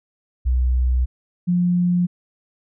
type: tone pair in turn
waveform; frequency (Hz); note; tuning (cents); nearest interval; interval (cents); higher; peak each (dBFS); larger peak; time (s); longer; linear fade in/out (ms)
sine; 62.6 / 177.06; B1 / F3; +24 / +24; octave + tritone; 1800; second; -15; neither; 0.45-1.06 / 1.47-2.07; first; 20
effects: none